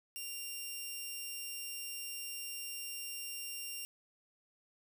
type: tone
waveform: 10% pulse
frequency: 2780 Hz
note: F7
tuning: 9 cents flat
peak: -32 dBFS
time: 0.16-3.85 s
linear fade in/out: 0 ms
effects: 10-bit